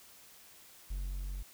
triangle tone with level ramp, 46.25 Hz, F#1, in tune, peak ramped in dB -32 to -35 dBFS, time 0.9-1.43 s, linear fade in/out 10 ms, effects white hiss -57 dBFS RMS until 1.53 s

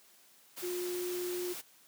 sine tone in noise, 357.2 Hz, F4, 39 cents sharp, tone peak -34 dBFS, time 0.62-1.54 s, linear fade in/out 20 ms, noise white, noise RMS -43 dBFS, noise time 0.56-1.62 s, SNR +6 dB, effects white hiss -62 dBFS RMS until 1.87 s + high-pass 150 Hz 12 dB/octave

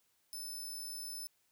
15% pulse tone, 5274 Hz, E8, in tune, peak -36 dBFS, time 0.33-1.27 s, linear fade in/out 0 ms, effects white hiss -75 dBFS RMS until 1.51 s

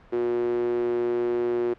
sawtooth tone with high-pass filter, 119.9 Hz, A#2, 49 cents sharp, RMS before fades -25 dBFS, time 0.12-1.74 s, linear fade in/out 10 ms, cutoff 360 Hz, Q 7.4, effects pink hiss -53 dBFS RMS until 1.78 s + low-pass 2000 Hz 12 dB/octave

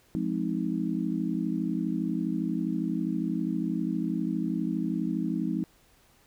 sine chord, F minor seventh, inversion none, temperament just, 174.61 / 209.5 / 261.9 / 314.3 Hz, F3 / Ab3 / C4 / Eb4, 0 / +15 / +2 / +18 cents, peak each -32 dBFS, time 0.15-5.64 s, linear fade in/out 0 ms, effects pink hiss -62 dBFS RMS until 6.26 s

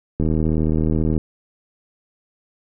click train, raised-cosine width 3 ms, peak -8 dBFS, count 78, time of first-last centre 0.2-1.178 s, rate 78.7 Hz, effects none

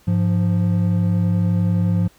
triangle tone pair together, 102.84 / 174.61 Hz, G#2 / F3, -17 / 0 cents, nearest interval major sixth, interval 917 cents, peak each -16 dBFS, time 0.07-2.08 s, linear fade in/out 10 ms, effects pink hiss -54 dBFS RMS until 2.18 s

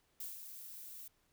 violet noise with ADSR envelope, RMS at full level -43 dBFS, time 0.2-1.08 s, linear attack 4 ms, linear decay 170 ms, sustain -7 dB, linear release 4 ms, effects pink hiss -75 dBFS RMS until 1.32 s

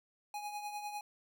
square tone with tremolo, 830.6 Hz, G#5, in tune, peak -38 dBFS, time 0.34-1.01 s, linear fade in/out 2 ms, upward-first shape triangle, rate 10 Hz, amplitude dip 60%, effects none

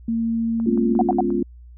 sine tone, 228.5 Hz, A#3, 34 cents flat, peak -19 dBFS, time 0.08-1.06 s, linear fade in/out 5 ms
click train, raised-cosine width 1 ms, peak -25 dBFS, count 5, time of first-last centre 0.6-1.304 s, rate 5.68 Hz
sine chord, C# dominant seventh, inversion second, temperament equal, 207.7 / 246.9 / 277.2 / 349.2 Hz, G#3 / B3 / C#4 / E#4, 0 / 0 / 0 / 0 cents, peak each -25 / -25 / -25 / -22 dBFS, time 0.66-1.43 s, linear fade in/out 5 ms
sine tone bursts, 740 Hz, F#5, in tune, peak -15 dBFS, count 3, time 0.99-1.207 s, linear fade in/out 2 ms, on 23 ms, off 74 ms
effects added 60 Hz sine -40 dBFS peak until 1.77 s

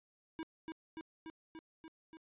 square tone with echo, 321.9 Hz, E4, 41 cents flat, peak -40 dBFS, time 0.39-0.43 s, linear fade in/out 0 ms, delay 290 ms, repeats 6, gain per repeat -2 dB, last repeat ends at 2.17 s, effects resampled to 8000 Hz

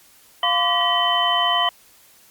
sine tone cluster, 699 / 1020 / 1150 / 1934 / 3056 Hz, F5 / C6 / D6 / B6 / G7, +1 / -44 / -37 / -37 / -45 cents, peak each -23 / -23 / -25 / -26 / -20 dBFS, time 0.43-1.69 s, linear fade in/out 2 ms, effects white hiss -52 dBFS RMS until 2.3 s + Opus 48 kbps

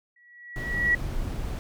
sine tone with exponential growth, 1930 Hz, B6, 40 cents flat, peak -17 dBFS, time 0.16-0.95 s, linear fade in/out 5 ms, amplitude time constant 170 ms
brown noise, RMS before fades -31 dBFS, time 0.56-1.59 s, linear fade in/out 0 ms
effects none

